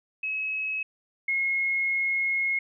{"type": "tone pair in turn", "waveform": "sine", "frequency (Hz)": [2568, 2162], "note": ["E7", "C#7"], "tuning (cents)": [-46, -44], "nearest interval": "minor third", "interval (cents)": 298, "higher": "first", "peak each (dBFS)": [-27, -23], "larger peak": "second", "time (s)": [[0.23, 0.83], [1.28, 2.59]], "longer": "second", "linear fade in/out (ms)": 5, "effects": []}